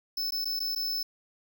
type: tone with dropouts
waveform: square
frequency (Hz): 5260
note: E8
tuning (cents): -5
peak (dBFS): -29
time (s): 0.17-1.03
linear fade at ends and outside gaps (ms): 5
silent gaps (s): 0.307-0.321 / 0.446-0.454 / 0.594-0.602 / 0.751-0.759
effects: none